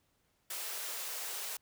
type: high-pass noise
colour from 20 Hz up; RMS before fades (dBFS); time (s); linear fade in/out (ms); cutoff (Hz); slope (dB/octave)
white; -40; 0.5-1.57; 5; 380; 48
effects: pink hiss -75 dBFS RMS until 1.61 s